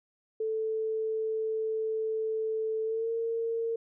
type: tone with pitch glide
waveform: sine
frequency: 440 to 457.4 Hz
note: A4 to A#4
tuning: 0 to -33 cents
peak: -28 dBFS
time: 0.4-3.76 s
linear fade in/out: 5 ms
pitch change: +67 cents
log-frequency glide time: 2.84-3.1 s
effects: none